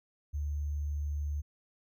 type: tone with sample-and-hold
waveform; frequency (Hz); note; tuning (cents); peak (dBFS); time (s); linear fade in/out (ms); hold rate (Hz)
sine; 73.42; D2; 0; -31; 0.33-1.42; 20; 6300
effects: none

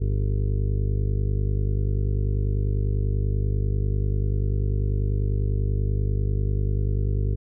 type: harmonic tone with a mistuned harmonic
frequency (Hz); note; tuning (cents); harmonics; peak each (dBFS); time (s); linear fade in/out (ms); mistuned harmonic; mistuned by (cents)
50.2; G1; +42; 1 / 2 / 3 / 4 / 5 / 6 / 7 / 8 / 9; -23 / -24 / -33 / -40 / -43 / -43 / -45 / -38 / -41; 0-7.36; 20; 7; +55
effects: none

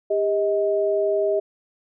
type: tone pair together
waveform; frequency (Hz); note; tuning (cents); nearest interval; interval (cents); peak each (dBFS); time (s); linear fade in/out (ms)
sine; 400.4 / 631.4; G4 / D#5; +37 / +25; minor sixth; 788; -21; 0.1-1.4; 10
effects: none

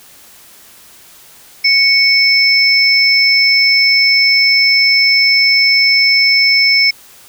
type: tone pair together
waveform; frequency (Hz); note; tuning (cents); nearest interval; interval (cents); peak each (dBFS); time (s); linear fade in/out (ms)
sine; 2220 / 5280; C#7 / E8; +2 / +2; octave + minor third; 1500; -10; 1.64-6.91; 10
effects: white hiss -41 dBFS RMS until 7.28 s

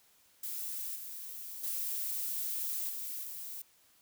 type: noise with level steps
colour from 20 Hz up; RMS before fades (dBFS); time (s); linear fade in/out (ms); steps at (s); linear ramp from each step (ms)
violet; -39 / -44 / -36 / -40 / -43; 0.43-3.62; 5; 0.95 / 1.63 / 2.89 / 3.23; 10
effects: white hiss -66 dBFS RMS until 4.01 s

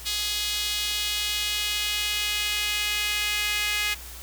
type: tone with high-pass filter sweep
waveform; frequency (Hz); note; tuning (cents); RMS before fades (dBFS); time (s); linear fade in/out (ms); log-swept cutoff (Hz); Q
sawtooth; 417.2; G#4; +8; -27; 0.05-3.95; 20; 3600 to 2300; 2.1
effects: added 60 Hz sine -42 dBFS peak until 4.22 s + white hiss -42 dBFS RMS until 4.22 s

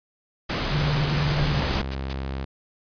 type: noise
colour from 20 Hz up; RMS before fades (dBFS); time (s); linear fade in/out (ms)
pink; -26; 0.49-1.82; 10
type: tone with vibrato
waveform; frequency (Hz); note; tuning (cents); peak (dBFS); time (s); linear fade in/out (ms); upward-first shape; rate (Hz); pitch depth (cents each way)
sine; 146.83; D3; 0; -22; 0.69-1.63; 50; sine; 19; 130
type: tone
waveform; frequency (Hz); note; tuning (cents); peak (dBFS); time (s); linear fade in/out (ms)
sawtooth; 67; C2; +42; -24; 1.39-2.45; 10
type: noise bursts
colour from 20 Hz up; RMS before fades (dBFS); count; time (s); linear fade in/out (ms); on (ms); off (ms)
white; -33; 3; 1.73-2.129; 0; 33; 150
effects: resampled to 11025 Hz

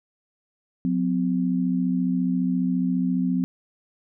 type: tone pair together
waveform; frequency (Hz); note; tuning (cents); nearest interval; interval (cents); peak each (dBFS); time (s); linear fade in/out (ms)
sine; 181.3 / 255.9; F#3 / C4; -35 / -38; tritone; 597; -23; 0.85-3.44; 0
effects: none

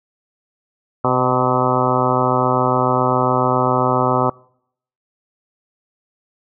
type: harmonic tone with a mistuned harmonic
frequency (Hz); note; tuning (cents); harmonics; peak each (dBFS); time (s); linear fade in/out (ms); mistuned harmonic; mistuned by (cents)
127.3; C3; -47; 1 / 2 / 3 / 4 / 5 / 6 / 7 / 8 / 9 / 10; -23 / -23 / -23 / -23 / -23 / -23 / -23 / -23 / -23 / -23; 1.04-4.3; 5; 5; -39
effects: noise-tail reverb RT60 0.7 s tail -25 dB re dry

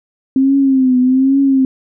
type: tone with vibrato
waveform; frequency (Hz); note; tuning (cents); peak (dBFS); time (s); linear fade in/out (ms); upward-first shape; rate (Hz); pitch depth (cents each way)
sine; 263.4; C4; +12; -8; 0.36-1.65; 2; triangle; 1.2; 91
effects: none

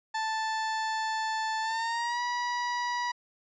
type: tone with pitch glide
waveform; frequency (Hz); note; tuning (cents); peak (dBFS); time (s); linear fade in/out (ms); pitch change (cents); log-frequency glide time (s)
30% pulse; 880 to 970.8; A5 to B5; 0 to -30; -26; 0.14-3.12; 10; +170; 1.61-2.21
effects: resampled to 16000 Hz

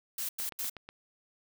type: noise bursts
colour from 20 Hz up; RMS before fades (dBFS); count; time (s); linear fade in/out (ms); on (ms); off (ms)
blue; -35; 3; 0.18-0.698; 5; 110; 94
type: click train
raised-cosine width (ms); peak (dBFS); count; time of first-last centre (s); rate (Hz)
0.3; -28; 5; 0.4-0.89; 8.17
effects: none

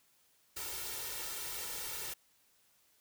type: noise with comb filter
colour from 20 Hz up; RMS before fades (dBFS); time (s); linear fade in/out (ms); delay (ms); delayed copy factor
white; -41; 0.56-2.14; 10; 2.2; +0.7
effects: white hiss -70 dBFS RMS until 3 s

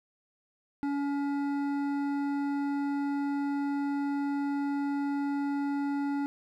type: tone with hard clipping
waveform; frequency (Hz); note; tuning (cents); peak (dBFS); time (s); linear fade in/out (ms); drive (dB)
sine; 283; C#4; +36; -30; 0.83-6.26; 0; 11
effects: none

